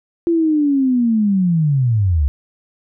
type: linear sweep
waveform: sine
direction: down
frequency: 342.7 to 65.7 Hz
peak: -12 dBFS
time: 0.27-2.28 s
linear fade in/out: 0 ms
effects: none